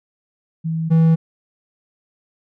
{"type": "tone pair in turn", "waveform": ["sine", "triangle"], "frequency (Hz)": [162, 162.61], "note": ["E3", "E3"], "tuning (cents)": [-30, -23], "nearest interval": "unison", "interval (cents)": 7, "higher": "second", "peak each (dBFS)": [-19, -8], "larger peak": "second", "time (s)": [[0.64, 0.9], [0.9, 1.16]], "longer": "neither", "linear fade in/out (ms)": 20, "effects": []}